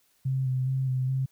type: tone with vibrato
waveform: sine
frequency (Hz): 130.81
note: C3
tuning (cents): 0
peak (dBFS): -24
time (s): 0.25-1.26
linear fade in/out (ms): 10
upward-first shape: square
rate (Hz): 2.4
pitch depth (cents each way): 22
effects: white hiss -67 dBFS RMS until 1.31 s